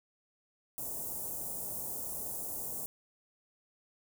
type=band-stop noise; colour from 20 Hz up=white; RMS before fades=-39 dBFS; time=0.78-2.86 s; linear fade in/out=0 ms; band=800 to 7900 Hz; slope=24 dB/octave; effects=none